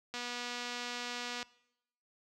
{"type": "click train", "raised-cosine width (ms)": 0.2, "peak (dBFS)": -23, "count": 314, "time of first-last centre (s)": [0.14, 1.428], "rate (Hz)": 243, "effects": ["noise-tail reverb RT60 0.8 s tail -22 dB re dry", "high-pass 60 Hz 12 dB/octave"]}